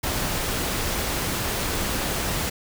pink noise, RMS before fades -26 dBFS, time 0.03-2.5 s, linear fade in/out 10 ms, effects none

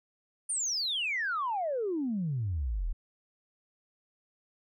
sine exponential sweep, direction down, 9510 to 35.01 Hz, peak -28 dBFS, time 0.49-2.93 s, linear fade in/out 10 ms, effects tanh soft clip ceiling -24 dBFS

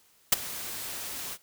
white noise with ADSR envelope, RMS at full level -17 dBFS, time 0.32-1.38 s, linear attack 7 ms, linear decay 18 ms, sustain -20 dB, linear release 54 ms, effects white hiss -63 dBFS RMS until 1.42 s

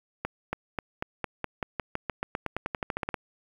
accelerating click train, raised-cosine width 0.5 ms, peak -14 dBFS, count 22, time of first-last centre 0.25-3.142 s, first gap 280 ms, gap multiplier 0.92, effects 8-bit

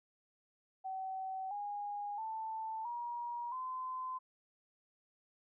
sine tone with pitch steps, 761 / 820.3 / 884.3 / 953.3 / 1027.6 Hz, F#5 / G#5 / A5 / A#5 / C6, +48 / -22 / +8 / +39 / -32 cents, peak -38 dBFS, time 0.84-4.19 s, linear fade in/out 20 ms, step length 670 ms, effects none

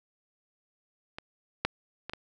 clicks, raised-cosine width 0.3 ms, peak -22 / -9 / -21 / -20 dBFS, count 4, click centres 1.185 / 1.65 / 2.096 / 2.135 s, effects none

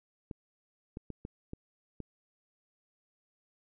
clicks, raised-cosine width 3 ms, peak -27 dBFS, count 6, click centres 0.312 / 0.971 / 1.103 / 1.251 / 1.534 / 2.003 s, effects none

